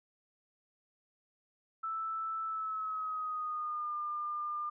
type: tone with pitch glide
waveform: sine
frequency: 1318.5 to 1202.1 Hz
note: E6 to D6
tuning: 0 to +40 cents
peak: -34 dBFS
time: 1.83-4.7 s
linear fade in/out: 10 ms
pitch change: -160 cents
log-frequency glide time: 2.45-3.95 s
effects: none